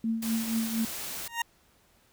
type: tone with tremolo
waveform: sine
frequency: 225.7 Hz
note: A3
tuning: 44 cents sharp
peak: -24 dBFS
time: 0.04-0.85 s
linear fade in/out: 2 ms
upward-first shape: triangle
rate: 4.2 Hz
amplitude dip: 70%
type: noise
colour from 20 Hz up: white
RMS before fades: -37 dBFS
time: 0.22-1.28 s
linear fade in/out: 5 ms
type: tone with exponential growth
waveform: 20% pulse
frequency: 932.3 Hz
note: A#5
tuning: in tune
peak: -19 dBFS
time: 1.23-1.42 s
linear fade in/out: 5 ms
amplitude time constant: 41 ms
effects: pink hiss -64 dBFS RMS until 2.12 s